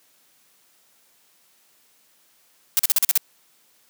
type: noise bursts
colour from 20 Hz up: blue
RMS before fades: -17 dBFS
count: 7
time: 2.77-3.176 s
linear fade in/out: 0 ms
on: 22 ms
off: 42 ms
effects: white hiss -60 dBFS RMS until 3.89 s + high-pass 150 Hz 12 dB/octave